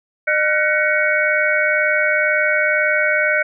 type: tone cluster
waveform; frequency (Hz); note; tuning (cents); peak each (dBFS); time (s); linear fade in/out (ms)
sine; 608 / 1402 / 1504 / 1903 / 2230; D#5 / F6 / F#6 / A#6 / C#7; -40 / +6 / +28 / +35 / +10; -20 / -26 / -18 / -25 / -19; 0.27-3.43; 10
effects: none